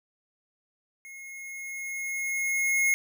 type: tone with level ramp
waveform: square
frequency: 2161 Hz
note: C#7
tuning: 45 cents flat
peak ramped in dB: -43 to -21 dBFS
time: 1.05-2.94 s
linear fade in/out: 0 ms
effects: none